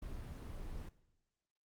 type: noise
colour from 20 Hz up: brown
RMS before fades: -45 dBFS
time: 0.02-0.89 s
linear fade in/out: 5 ms
effects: noise-tail reverb RT60 1.0 s tail -19 dB re dry + Opus 24 kbps